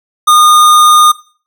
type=tone; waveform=square; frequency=1222 Hz; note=D#6; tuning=32 cents flat; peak=-4 dBFS; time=0.27-1.12 s; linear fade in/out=10 ms; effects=noise-tail reverb RT60 0.4 s tail -19 dB re dry